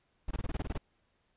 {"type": "noise bursts", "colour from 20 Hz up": "brown", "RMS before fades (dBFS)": -33, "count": 10, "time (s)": [0.28, 0.778], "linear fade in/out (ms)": 5, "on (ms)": 30, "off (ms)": 22, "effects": ["pink hiss -74 dBFS RMS until 1.36 s", "resampled to 8000 Hz"]}